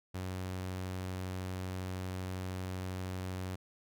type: tone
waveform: sawtooth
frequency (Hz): 92.7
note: F#2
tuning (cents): +4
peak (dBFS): -33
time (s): 0.14-3.56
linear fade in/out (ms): 10
effects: none

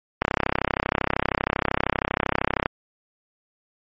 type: click train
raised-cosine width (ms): 0.5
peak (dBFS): -4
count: 81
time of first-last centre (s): 0.22-2.659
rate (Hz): 32.8
effects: MP3 32 kbps

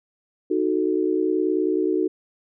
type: chord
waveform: sine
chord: D# diminished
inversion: none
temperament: equal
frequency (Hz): 311.1 / 370 / 440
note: D#4 / F#4 / A4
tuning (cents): 0 / 0 / 0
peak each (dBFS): -23 / -22 / -26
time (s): 0.5-2.08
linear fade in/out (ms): 10
effects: none

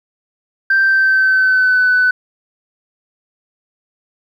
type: tone with pitch glide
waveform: sine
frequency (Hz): 1568 to 1498.9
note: G6 to F#6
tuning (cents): 0 to +22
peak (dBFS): -8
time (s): 0.7-2.11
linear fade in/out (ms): 5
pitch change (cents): -78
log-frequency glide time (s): 0.82-1.85
effects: tanh soft clip ceiling -6 dBFS + 8-bit

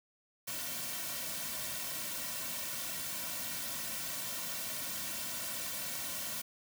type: noise with comb filter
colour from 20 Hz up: white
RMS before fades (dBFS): -39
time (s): 0.47-6.42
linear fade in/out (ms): 10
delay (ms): 2.4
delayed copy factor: -0.75
effects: none

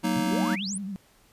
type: chord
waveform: square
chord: D# minor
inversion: first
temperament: just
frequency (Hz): 186.68 / 233.3 / 311.1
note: F#3 / A#3 / D#4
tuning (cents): +16 / +2 / 0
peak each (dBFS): -29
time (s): 0.03-0.56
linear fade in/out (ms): 20
type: exponential sweep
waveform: sine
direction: up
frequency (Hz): 116.54 to 10350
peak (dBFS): -31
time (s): 0.16-0.78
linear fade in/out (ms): 5
type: tone with vibrato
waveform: sine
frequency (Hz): 196.1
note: G3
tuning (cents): +1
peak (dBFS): -31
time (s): 0.33-0.96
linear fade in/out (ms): 0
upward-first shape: sine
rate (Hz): 11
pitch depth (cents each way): 78
effects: pink hiss -60 dBFS RMS until 1.32 s + resampled to 32000 Hz

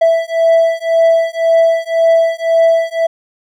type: beating tone pair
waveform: triangle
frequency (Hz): 659.3 / 661.2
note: E5 / E5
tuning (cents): 0 / +5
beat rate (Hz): 1.9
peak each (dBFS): -10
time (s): 0.01-3.07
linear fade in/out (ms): 10
effects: none

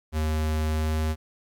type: tone with pitch glide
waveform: square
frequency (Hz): 77.78 to 78.28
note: D#2 to D#2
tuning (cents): 0 to +11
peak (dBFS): -24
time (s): 0.12-1.16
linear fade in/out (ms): 50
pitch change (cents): +11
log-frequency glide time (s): 0.66-0.99
effects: 11-bit

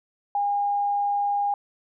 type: tone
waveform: sine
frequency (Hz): 812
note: G#5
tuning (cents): -39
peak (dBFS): -21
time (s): 0.35-1.54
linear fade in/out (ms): 2
effects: none

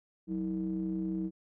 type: ring-modulated tone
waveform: triangle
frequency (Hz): 67.4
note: C#2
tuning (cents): -48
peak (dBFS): -26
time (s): 0.27-1.31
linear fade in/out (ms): 50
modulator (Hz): 254
effects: none

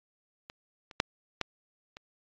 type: clicks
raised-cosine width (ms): 0.2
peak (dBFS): -25 / -29 / -6 / -11 / -26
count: 5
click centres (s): 0.499 / 0.912 / 1.001 / 1.413 / 1.969
effects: low-pass 5000 Hz 12 dB/octave + AAC 32 kbps

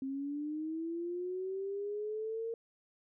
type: linear sweep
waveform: sine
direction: up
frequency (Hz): 264.7 to 461.3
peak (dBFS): -35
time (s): 0.02-2.54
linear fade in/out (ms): 2
effects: none

